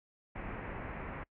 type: low-pass noise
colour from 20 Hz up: pink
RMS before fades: -42 dBFS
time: 0.35-1.24 s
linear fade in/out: 10 ms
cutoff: 2400 Hz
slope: 48 dB/octave
effects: noise-tail reverb RT60 0.1 s tail -25 dB re dry